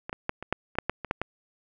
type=clicks; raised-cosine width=0.5 ms; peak=-19 / -17 / -11 / -22 / -9 / -27 / -6 / -10 / -19 / -10 / -13 dBFS; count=11; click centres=0.095 / 0.129 / 0.294 / 0.426 / 0.526 / 0.754 / 0.786 / 0.896 / 1.047 / 1.111 / 1.216 s; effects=none